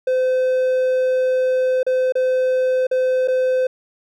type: tone with dropouts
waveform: triangle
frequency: 513 Hz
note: C5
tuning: 34 cents flat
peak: -13 dBFS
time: 0.07-3.67 s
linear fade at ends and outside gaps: 5 ms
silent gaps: 1.831-1.865 / 2.123-2.153 / 2.869-2.912 / 3.276-3.282 s
effects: none